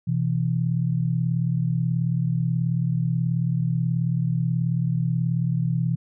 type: tone pair together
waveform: sine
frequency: 126.32 / 164.81 Hz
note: B2 / E3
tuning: +39 / 0 cents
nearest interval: perfect fourth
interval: 461 cents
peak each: -23 dBFS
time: 0.07-5.96 s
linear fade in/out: 10 ms
effects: none